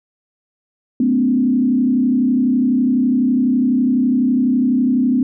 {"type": "tone with frequency modulation", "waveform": "sine", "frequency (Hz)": 251, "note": "B3", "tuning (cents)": 28, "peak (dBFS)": -12, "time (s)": [1, 5.23], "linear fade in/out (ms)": 2, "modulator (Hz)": 32, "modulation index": 0.96, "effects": []}